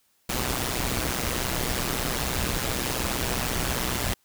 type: noise with amplitude modulation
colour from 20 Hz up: pink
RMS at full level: -24 dBFS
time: 0.29-4.14 s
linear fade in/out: 5 ms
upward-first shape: sine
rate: 125 Hz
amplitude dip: 80%
effects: white hiss -67 dBFS RMS until 4.24 s